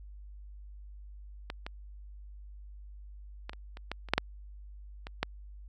clicks, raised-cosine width 0.3 ms, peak -20 / -22 / -22 / -29 / -29 / -18 / -30 / -7 / -8 / -25 / -12 dBFS, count 11, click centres 1.501 / 1.665 / 3.495 / 3.533 / 3.771 / 3.916 / 4.087 / 4.136 / 4.18 / 5.069 / 5.23 s, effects added 50 Hz sine -45 dBFS peak until 5.68 s

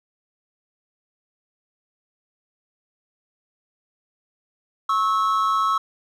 triangle tone pair together, 1097.3 / 1302 Hz, C#6 / E6, -18 / -22 cents, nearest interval minor third, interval 296 cents, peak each -19 dBFS, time 4.89-5.78 s, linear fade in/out 5 ms, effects none

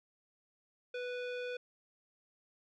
square tone with low-pass filter, 493.9 Hz, B4, in tune, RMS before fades -40 dBFS, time 0.94-1.57 s, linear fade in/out 5 ms, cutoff 3000 Hz, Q 1.7, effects none

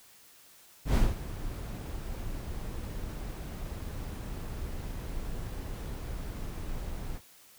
brown noise with ADSR envelope, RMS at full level -22 dBFS, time 0.85-7.21 s, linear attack 95 ms, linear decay 200 ms, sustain -15 dB, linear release 58 ms, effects white hiss -57 dBFS RMS until 7.58 s

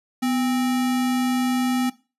sine tone with sample-and-hold, 250 Hz, B3, 21 cents sharp, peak -19 dBFS, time 0.22-1.9 s, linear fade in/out 10 ms, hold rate 1050 Hz, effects noise-tail reverb RT60 0.3 s tail -18 dB re dry + resampled to 32000 Hz

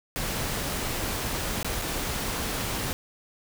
pink noise with dropouts, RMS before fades -30 dBFS, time 0.16-2.93 s, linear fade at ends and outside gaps 0 ms, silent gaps 1.629-1.646 / 1.816-1.82 s, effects none

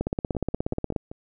two click trains, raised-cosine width 2 ms, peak -12 / -23 dBFS, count 17 / 5, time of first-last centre 0.01-0.962 / 0.35-1.115 s, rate 16.8 / 5.23 Hz, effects none

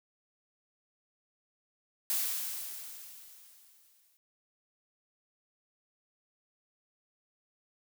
blue noise with exponential decay, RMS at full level -30 dBFS, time 2.1-4.17 s, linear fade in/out 0 ms, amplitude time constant 450 ms, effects none

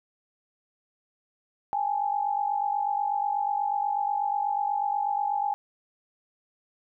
sine tone pair together, 811 / 859.2 Hz, G#5 / A5, -41 / -41 cents, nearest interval minor second, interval 100 cents, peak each -26 / -29 dBFS, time 1.73-5.54 s, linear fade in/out 0 ms, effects none

